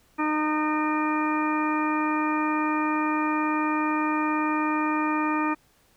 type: harmonic tone with a mistuned harmonic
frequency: 306.3 Hz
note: D#4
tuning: 27 cents flat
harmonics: 1 / 2 / 3 / 4 / 5 / 6 / 8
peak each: -25 / -38 / -29 / -29 / -40 / -35 / -34 dBFS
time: 0.18-5.55 s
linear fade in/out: 20 ms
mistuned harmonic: 8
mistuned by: -33 cents
effects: pink hiss -62 dBFS RMS until 5.96 s